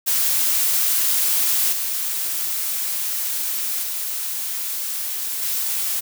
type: noise with level steps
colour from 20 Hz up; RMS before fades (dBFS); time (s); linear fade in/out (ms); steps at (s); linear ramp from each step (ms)
blue; -19 / -24 / -26 / -23; 0.06-6.01; 20; 1.72 / 3.82 / 5.42; 10
effects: none